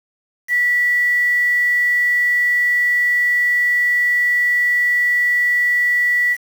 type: tone with quantisation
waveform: sine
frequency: 1950 Hz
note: B6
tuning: 23 cents flat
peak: -13 dBFS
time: 0.48-6.37 s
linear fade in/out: 50 ms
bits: 6
effects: none